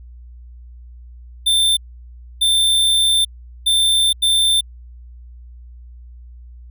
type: tone bursts at uneven times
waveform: square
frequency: 3567 Hz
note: A7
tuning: 23 cents sharp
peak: -13 dBFS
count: 4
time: 1.46-1.77 / 2.41-3.25 / 3.66-4.13 / 4.22-4.61 s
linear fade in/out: 10 ms
effects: added 60 Hz sine -36 dBFS peak until 6.7 s